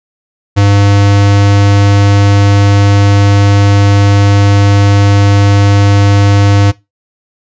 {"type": "tone", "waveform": "square", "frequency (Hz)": 100.7, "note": "G2", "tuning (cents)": 47, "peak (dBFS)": -5, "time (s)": [0.56, 6.72], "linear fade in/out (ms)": 20, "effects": ["noise-tail reverb RT60 0.2 s tail -19 dB re dry", "resampled to 16000 Hz"]}